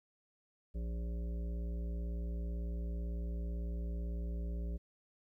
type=harmonic tone; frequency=58 Hz; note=A#1; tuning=8 cents flat; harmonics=1 / 3 / 5 / 7 / 9 / 10; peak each=-36 / -46 / -55 / -54 / -60 / -58 dBFS; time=0.74-4.78 s; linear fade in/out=20 ms; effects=13-bit